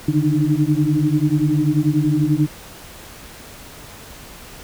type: tone cluster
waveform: sine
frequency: 143.6 / 153 / 298.9 / 310 Hz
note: D3 / D#3 / D4 / D#4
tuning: -39 / -29 / +31 / -6 cents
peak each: -20 dBFS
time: 0.08-2.47 s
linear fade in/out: 5 ms
effects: pink hiss -39 dBFS RMS until 4.63 s